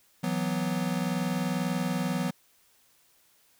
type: chord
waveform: square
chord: E suspended second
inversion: none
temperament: equal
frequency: 164.81 / 185 / 246.9 Hz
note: E3 / F#3 / B3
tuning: 0 / 0 / 0 cents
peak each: -33 / -31 / -33 dBFS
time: 0.23-2.31 s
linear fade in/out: 10 ms
effects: white hiss -64 dBFS RMS until 3.59 s